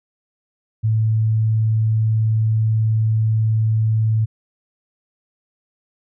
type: tone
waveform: sine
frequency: 110.2 Hz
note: A2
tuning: 3 cents sharp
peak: -14 dBFS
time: 0.83-4.26 s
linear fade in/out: 20 ms
effects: none